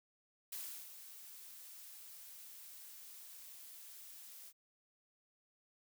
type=noise with ADSR envelope; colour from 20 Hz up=blue; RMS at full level=-44 dBFS; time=0.52-4.53 s; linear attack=5 ms; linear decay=360 ms; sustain=-10 dB; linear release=51 ms; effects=none